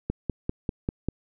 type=click train; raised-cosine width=3 ms; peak=-13 dBFS; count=6; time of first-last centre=0.1-1.086 s; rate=5.07 Hz; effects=none